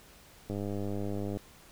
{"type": "click train", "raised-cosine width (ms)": 2, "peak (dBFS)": -23, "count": 89, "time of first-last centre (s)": [0.5, 1.371], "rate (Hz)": 101, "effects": ["pink hiss -56 dBFS RMS until 1.71 s"]}